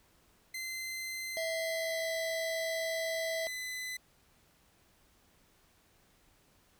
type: tone with pitch glide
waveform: sawtooth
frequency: 2067 to 2013 Hz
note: C7 to B6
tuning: -22 to +33 cents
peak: -34 dBFS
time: 0.54-3.97 s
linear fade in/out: 5 ms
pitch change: -45 cents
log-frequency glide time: 1.39-2.12 s
type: harmonic tone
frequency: 651 Hz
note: E5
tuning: 22 cents flat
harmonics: 1 / 3 / 5 / 7 / 8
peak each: -34 / -44 / -48 / -51 / -52 dBFS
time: 1.37-3.47 s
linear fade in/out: 0 ms
effects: pink hiss -67 dBFS RMS until 6.79 s